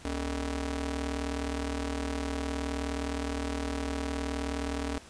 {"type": "ring-modulated tone", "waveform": "sawtooth", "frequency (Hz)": 174.61, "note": "F3", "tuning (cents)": 0, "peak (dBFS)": -24, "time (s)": [0.05, 4.98], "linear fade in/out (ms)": 2, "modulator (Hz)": 107, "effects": ["pink hiss -51 dBFS RMS until 5.09 s", "resampled to 22050 Hz"]}